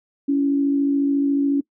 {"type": "tone pair together", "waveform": "sine", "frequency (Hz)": [279.8, 333.8], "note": ["C#4", "E4"], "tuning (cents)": [16, 22], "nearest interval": "minor third", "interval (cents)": 306, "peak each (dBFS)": [-16, -28], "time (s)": [0.28, 1.61], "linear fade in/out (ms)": 10, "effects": ["noise-tail reverb RT60 0.1 s tail -22 dB re dry"]}